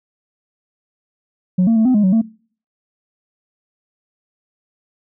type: tone with pitch steps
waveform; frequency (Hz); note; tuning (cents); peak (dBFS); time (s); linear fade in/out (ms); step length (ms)
sine; 182.6 / 227.7 / 221.3 / 255.5 / 208.6 / 187 / 225.2; F#3 / A#3 / A3 / C4 / G#3 / F#3 / A3; -23 / -40 / +10 / -41 / +8 / +19 / +40; -8; 1.58-2.217; 10; 91
effects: noise-tail reverb RT60 0.5 s tail -26 dB re dry + tanh soft clip ceiling -9 dBFS